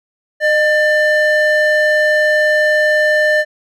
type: ring-modulated tone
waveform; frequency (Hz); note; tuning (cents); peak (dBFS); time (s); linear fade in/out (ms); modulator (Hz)
triangle; 1196; D6; +31; -5; 0.4-3.45; 50; 586
effects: none